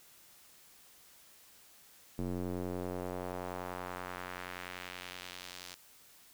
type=tone with band-pass filter sweep; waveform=square; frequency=45.22 Hz; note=F#1; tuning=39 cents flat; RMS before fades=-41 dBFS; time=2.18-5.75 s; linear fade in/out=10 ms; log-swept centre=260 to 5200 Hz; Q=1.1; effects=white hiss -60 dBFS RMS until 6.33 s